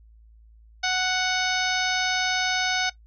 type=harmonic tone with a mistuned harmonic; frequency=740 Hz; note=F#5; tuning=in tune; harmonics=1 / 2 / 3 / 4 / 5 / 6 / 7 / 8; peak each=-28 / -27 / -29 / -34 / -30 / -33 / -32 / -33 dBFS; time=0.83-2.9 s; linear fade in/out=10 ms; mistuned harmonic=8; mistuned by=+62 cents; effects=noise-tail reverb RT60 0.1 s tail -18 dB re dry + added 55 Hz sine -49 dBFS peak until 3.06 s